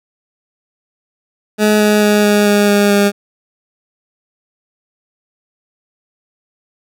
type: tone with pitch steps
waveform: 20% pulse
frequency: 211.8 / 210.2 / 208.6 / 207.1 / 205.5 / 204 / 202.5 Hz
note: G#3 / G#3 / G#3 / G#3 / G#3 / G#3 / G#3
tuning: +34 / +21 / +8 / -5 / -18 / -31 / -43 cents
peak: -4 dBFS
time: 1.58-3.12 s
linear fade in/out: 50 ms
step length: 220 ms
effects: none